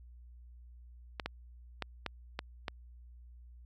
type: clicks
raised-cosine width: 0.3 ms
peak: -19 dBFS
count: 6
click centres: 1.198 / 1.26 / 1.823 / 2.063 / 2.391 / 2.682 s
effects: added 60 Hz sine -51 dBFS peak until 3.65 s